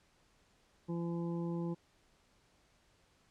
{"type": "harmonic tone", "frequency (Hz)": 170, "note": "F3", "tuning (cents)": -46, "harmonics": [1, 2, 3, 5, 6], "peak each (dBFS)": [-36, -40, -48, -52, -55], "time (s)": [0.88, 1.75], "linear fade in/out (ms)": 20, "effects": ["pink hiss -70 dBFS RMS until 3.3 s", "low-pass 8000 Hz 12 dB/octave"]}